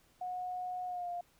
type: tone with pitch glide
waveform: sine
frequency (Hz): 728 to 702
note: F#5 to F5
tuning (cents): -28 to +9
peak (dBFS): -36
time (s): 0.21-1.21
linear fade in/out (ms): 5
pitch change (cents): -63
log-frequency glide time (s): 0.86-1.09
effects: pink hiss -68 dBFS RMS until 1.39 s